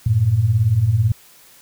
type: beating tone pair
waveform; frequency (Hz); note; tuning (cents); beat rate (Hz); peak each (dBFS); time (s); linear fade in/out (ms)
sine; 95.4 / 113.4; G2 / A#2; -47 / -47; 18; -19 / -14; 0.06-1.12; 5
effects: white hiss -48 dBFS RMS until 1.61 s